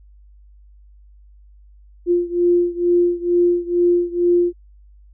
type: beating tone pair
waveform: sine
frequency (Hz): 349.2 / 351.4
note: F4 / F4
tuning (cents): 0 / +11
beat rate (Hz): 2.2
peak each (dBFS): -16 / -18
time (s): 2.06-4.53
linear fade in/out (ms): 50
effects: added 50 Hz sine -44 dBFS peak until 5.13 s